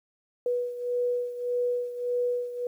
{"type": "beating tone pair", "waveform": "sine", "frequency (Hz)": [488.6, 490.3], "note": ["B4", "B4"], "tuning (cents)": [-19, -13], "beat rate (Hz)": 1.7, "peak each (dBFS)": [-27, -32], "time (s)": [0.46, 2.67], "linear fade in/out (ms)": 2, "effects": ["10-bit"]}